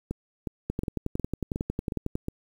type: two click trains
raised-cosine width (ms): 3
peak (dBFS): -15 / -17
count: 17 / 7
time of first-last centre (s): 0.7-2.155 / 0.11-2.284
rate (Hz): 11 / 2.76
effects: 8-bit